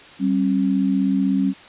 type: tone pair together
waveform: sine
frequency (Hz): 193.77 / 269.9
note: G3 / C#4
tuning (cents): -20 / -46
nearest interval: tritone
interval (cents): 574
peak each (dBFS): -19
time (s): 0.19-1.54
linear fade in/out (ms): 50
effects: white hiss -43 dBFS RMS until 1.68 s + resampled to 8000 Hz